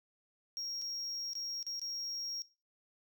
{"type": "tone with dropouts", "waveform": "triangle", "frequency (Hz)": 5588, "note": "F8", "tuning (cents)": 0, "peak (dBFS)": -36, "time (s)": [0.57, 2.42], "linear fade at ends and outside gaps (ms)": 0, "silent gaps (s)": [[0.816, 0.82], [1.333, 1.353], [1.628, 1.666], [1.795, 1.816]], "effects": ["noise-tail reverb RT60 0.3 s tail -19 dB re dry"]}